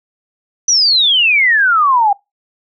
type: exponential sweep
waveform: sine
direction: down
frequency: 6040 to 784 Hz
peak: -8 dBFS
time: 0.68-2.13 s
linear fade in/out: 5 ms
effects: noise-tail reverb RT60 0.2 s tail -24 dB re dry